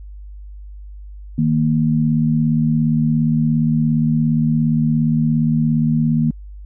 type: tone pair together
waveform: sine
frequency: 155.56 / 232.8 Hz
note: D#3 / A#3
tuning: 0 / -2 cents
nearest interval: perfect fifth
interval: 698 cents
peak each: -16 dBFS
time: 1.38-6.31 s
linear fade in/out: 5 ms
effects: added 50 Hz sine -32 dBFS peak until 6.65 s